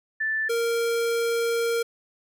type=tone pair in turn; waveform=sine / square; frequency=1760 / 464.7 Hz; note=A6 / A#4; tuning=0 / -5 cents; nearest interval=octave + major seventh; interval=2305 cents; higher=first; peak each=-23 dBFS; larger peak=neither; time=0.2-0.49 / 0.49-1.83 s; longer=second; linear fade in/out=10 ms; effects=none